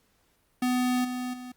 square tone with level steps, 250 Hz, B3, 21 cents sharp, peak -24 / -31 / -39 dBFS, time 0.62-1.52 s, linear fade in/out 5 ms, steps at 1.04 / 1.33 s, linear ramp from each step 10 ms, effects pink hiss -68 dBFS RMS until 1.56 s + Opus 48 kbps

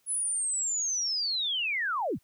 sine linear sweep, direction down, 10330 to 49 Hz, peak -27 dBFS, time 0.06-2.19 s, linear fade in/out 50 ms, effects white hiss -70 dBFS RMS until 2.23 s

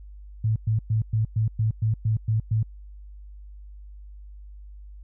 sine tone bursts, 110 Hz, A2, in tune, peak -19 dBFS, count 10, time 0.44-2.63 s, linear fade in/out 5 ms, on 120 ms, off 110 ms, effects added 50 Hz sine -40 dBFS peak until 5.03 s

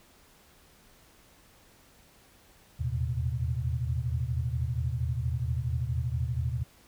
sine tone cluster, 79.1 / 83.5 / 115.1 / 127.6 Hz, D#2 / E2 / A#2 / C3, +29 / +23 / -22 / -43 cents, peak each -32 / -39 / -32 / -32 dBFS, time 2.79-6.64 s, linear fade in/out 20 ms, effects pink hiss -59 dBFS RMS until 6.87 s

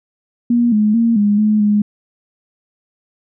sine tone with pitch steps, 238.2 / 211.8 / 231 / 205.8 / 213 / 208 Hz, A#3 / G#3 / A#3 / G#3 / G#3 / G#3, +38 / +34 / -16 / -16 / +44 / +3 cents, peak -10 dBFS, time 0.5-1.82 s, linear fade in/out 5 ms, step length 220 ms, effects none

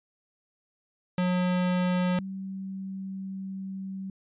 square / sine tone pair in turn, 180.7 / 192.05 Hz, F#3 / G3, -41 / -35 cents, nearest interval minor second, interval 106 cents, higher second, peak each -24 / -33 dBFS, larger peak first, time 1.18-2.19 / 2.19-4.1 s, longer second, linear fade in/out 2 ms, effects resampled to 8000 Hz

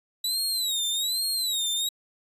sawtooth tone with vibrato, 3904 Hz, B7, 21 cents flat, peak -22 dBFS, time 0.24-1.89 s, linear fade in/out 5 ms, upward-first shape sine, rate 1.2 Hz, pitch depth 150 cents each way, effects resampled to 32000 Hz

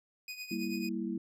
25% pulse tone with tremolo, 2489 Hz, D#7, in tune, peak -34 dBFS, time 0.28-0.89 s, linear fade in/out 2 ms, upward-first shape triangle, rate 9.2 Hz, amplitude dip 75%
sine chord, E diminished, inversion first, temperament equal, 196 / 233.1 / 329.6 Hz, G3 / Bb3 / E4, 0 / 0 / 0 cents, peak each -37 dBFS, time 0.51-1.18 s, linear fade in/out 5 ms
effects none

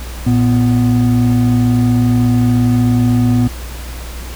triangle tone pair together, 115.95 / 246.9 Hz, A#2 / B3, -9 / 0 cents, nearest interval octave + minor second, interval 1309 cents, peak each -10 dBFS, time 0.26-3.48 s, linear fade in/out 10 ms, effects added 60 Hz sine -25 dBFS peak until 4.35 s + pink hiss -32 dBFS RMS until 4.35 s

